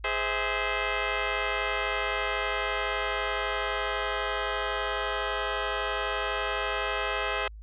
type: chord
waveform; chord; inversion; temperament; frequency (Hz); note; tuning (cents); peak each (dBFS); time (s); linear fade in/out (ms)
10% pulse; Ab augmented; none; just; 415.3 / 519.1 / 648.9; Ab4 / C5 / E5; 0 / -14 / -27; -23; 0.04-7.48; 5
effects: added 53 Hz sine -41 dBFS peak until 7.62 s + resampled to 8000 Hz